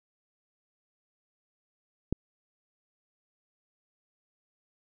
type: click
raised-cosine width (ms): 3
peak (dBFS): -14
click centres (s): 2.126
effects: none